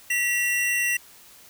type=tone pair together; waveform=square; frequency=1949.7 / 2739 Hz; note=B6 / F7; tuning=-23 / -34 cents; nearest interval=tritone; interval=589 cents; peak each=-25 dBFS; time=0.1-0.97 s; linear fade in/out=5 ms; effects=white hiss -50 dBFS RMS until 1.49 s